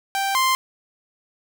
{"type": "tone pair in turn", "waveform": "sawtooth", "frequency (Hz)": [784, 1046.5], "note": ["G5", "C6"], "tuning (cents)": [0, 0], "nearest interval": "perfect fourth", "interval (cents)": 500, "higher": "second", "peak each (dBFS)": [-17, -13], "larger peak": "second", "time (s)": [[0.15, 0.35], [0.35, 0.55]], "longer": "neither", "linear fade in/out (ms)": 0, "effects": []}